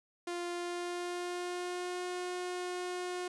sawtooth tone with pitch glide, 349.2 to 359.8 Hz, F4 to F#4, 0 to -48 cents, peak -32 dBFS, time 0.27-3.28 s, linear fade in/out 5 ms, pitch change +52 cents, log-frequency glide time 0.53-2.05 s, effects resampled to 24000 Hz + 12-bit

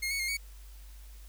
sawtooth tone with pitch steps, 2140 / 2220 / 2129 / 2242 Hz, C7 / C#7 / C7 / C#7, +38 / +2 / +30 / +19 cents, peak -27 dBFS, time 0.02-0.372 s, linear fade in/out 10 ms, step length 88 ms, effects added 50 Hz sine -46 dBFS peak until 1.28 s + white hiss -59 dBFS RMS until 1.28 s

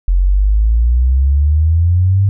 sine exponential sweep, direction up, 43.65 to 100.9 Hz, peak -8 dBFS, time 0.08-2.29 s, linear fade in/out 0 ms, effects none

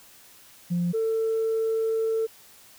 sine tone pair in turn, 174.61 / 446.8 Hz, F3 / A4, 0 / +27 cents, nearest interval octave + major third, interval 1627 cents, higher second, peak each -21 dBFS, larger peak neither, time 0.7-0.93 / 0.93-2.27 s, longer second, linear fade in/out 20 ms, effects tanh soft clip ceiling -19 dBFS + white hiss -52 dBFS RMS until 2.78 s

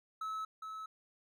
triangle tone with echo, 1297 Hz, E6, 28 cents flat, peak -35 dBFS, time 0.21-0.45 s, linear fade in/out 5 ms, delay 410 ms, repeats 1, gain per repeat -5 dB, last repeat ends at 0.86 s, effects none

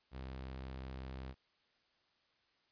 sawtooth tone, 65.41 Hz, C2, in tune, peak -40 dBFS, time 0.11-1.35 s, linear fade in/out 50 ms, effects white hiss -75 dBFS RMS until 2.71 s + resampled to 11025 Hz

